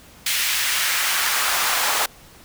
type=noise with high-pass filter sweep; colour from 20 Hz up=pink; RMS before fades=-21 dBFS; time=0.26-2.06 s; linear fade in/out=5 ms; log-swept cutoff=2400 to 810 Hz; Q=1.2; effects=pink hiss -47 dBFS RMS until 2.44 s